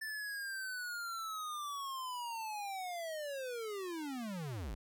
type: linear sweep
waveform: square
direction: down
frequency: 1768 to 40.41 Hz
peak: -40 dBFS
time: 0.01-4.75 s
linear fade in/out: 10 ms
effects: none